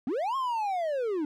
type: linear two-way sweep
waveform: triangle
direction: up then down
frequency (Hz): 220 to 1090 to 284.5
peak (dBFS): -25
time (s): 0.07-1.25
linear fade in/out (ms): 2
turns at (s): 0.36
effects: none